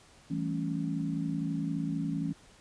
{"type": "chord", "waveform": "sine", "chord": "A dominant seventh", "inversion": "second", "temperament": "equal", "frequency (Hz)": [164.81, 196, 220, 277.2], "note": ["E3", "G3", "A3", "C#4"], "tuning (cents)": [0, 0, 0, 0], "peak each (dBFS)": [-33, -39, -38, -34], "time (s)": [0.3, 2.33], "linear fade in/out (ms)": 10, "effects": ["pink hiss -58 dBFS RMS until 2.6 s", "resampled to 22050 Hz"]}